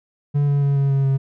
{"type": "tone with pitch steps", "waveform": "triangle", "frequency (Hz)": [144, 142.26, 140.55, 138.85, 137.18, 135.53], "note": ["D3", "C#3", "C#3", "C#3", "C#3", "C#3"], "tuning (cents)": [-34, 45, 24, 3, -18, -39], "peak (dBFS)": -13, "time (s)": [0.34, 1.18], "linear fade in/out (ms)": 20, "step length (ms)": 140, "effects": []}